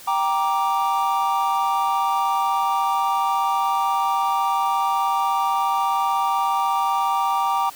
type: chord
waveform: triangle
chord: G minor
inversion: none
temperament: equal with one note detuned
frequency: 784 / 940.4 / 1174.7 Hz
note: G5 / Bb5 / D6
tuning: 0 / +15 / 0 cents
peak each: -21 dBFS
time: 0.07-7.7 s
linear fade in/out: 10 ms
effects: white hiss -42 dBFS RMS until 7.75 s